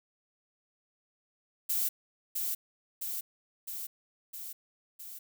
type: noise with echo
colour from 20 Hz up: violet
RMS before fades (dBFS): -30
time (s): 1.69-1.89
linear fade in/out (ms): 10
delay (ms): 660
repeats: 5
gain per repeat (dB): -3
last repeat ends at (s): 5.19
effects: none